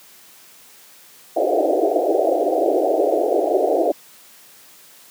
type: band-pass noise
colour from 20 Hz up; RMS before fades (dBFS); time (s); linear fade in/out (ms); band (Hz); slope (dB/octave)
white; -18; 1.36-3.92; 5; 300 to 740; 96
effects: white hiss -47 dBFS RMS until 5.1 s + high-pass 150 Hz 12 dB/octave